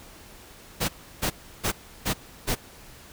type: noise bursts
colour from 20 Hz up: pink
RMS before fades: -25 dBFS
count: 5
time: 0.8-2.555 s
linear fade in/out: 20 ms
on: 87 ms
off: 330 ms
effects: pink hiss -48 dBFS RMS until 3.12 s